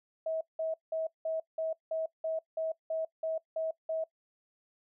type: tone bursts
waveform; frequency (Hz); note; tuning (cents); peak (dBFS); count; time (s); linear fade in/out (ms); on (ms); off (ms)
sine; 643; E5; -43; -30; 12; 0.26-4.04; 5; 150; 180
effects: noise-tail reverb RT60 0.1 s tail -20 dB re dry